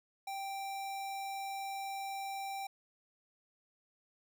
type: tone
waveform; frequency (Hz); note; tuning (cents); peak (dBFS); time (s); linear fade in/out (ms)
square; 784; G5; 0; -39; 0.27-2.67; 5
effects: none